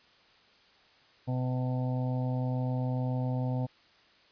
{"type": "harmonic tone", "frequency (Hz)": 127, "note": "B2", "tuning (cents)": 49, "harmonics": [1, 2, 4, 5, 6, 7], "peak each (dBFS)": [-29, -35, -41, -43, -45, -46], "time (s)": [1.27, 3.67], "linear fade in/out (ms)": 20, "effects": ["white hiss -61 dBFS RMS until 4.31 s", "resampled to 11025 Hz"]}